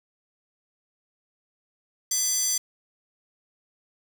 square tone with high-pass filter, 672 Hz, E5, 33 cents sharp, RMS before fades -25 dBFS, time 2.11-2.58 s, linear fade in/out 5 ms, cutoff 6300 Hz, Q 3.5, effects 7-bit

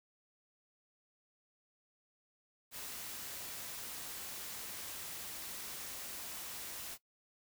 white noise, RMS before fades -45 dBFS, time 2.71-6.98 s, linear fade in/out 50 ms, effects noise-tail reverb RT60 0.1 s tail -18 dB re dry

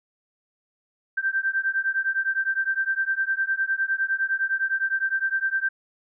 sine beating tone pair, 1562 / 1571.8 Hz, G6 / G6, -7 / +4 cents, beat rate 9.8 Hz, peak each -25 dBFS, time 1.17-5.69 s, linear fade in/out 10 ms, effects none

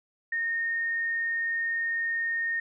sine tone, 1841 Hz, A#6, 22 cents flat, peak -26 dBFS, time 0.32-2.6 s, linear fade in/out 5 ms, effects none

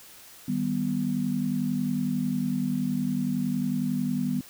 sine chord, Eb augmented, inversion none, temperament equal, 155.56 / 196 / 246.9 Hz, Eb3 / G3 / B3, 0 / 0 / 0 cents, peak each -32 / -29 / -27 dBFS, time 0.48-4.41 s, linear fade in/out 5 ms, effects white hiss -49 dBFS RMS until 4.49 s

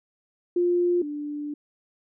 sine tone pair in turn, 351.8 / 294.1 Hz, F4 / D4, +13 / +3 cents, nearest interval minor third, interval 310 cents, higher first, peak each -19 / -29 dBFS, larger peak first, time 0.56-1.02 / 1.02-1.54 s, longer second, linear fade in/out 5 ms, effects none

